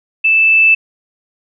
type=tone with level ramp; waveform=sine; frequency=2637 Hz; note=E7; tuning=in tune; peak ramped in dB=-8 to -5 dBFS; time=0.24-0.75 s; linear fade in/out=10 ms; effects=none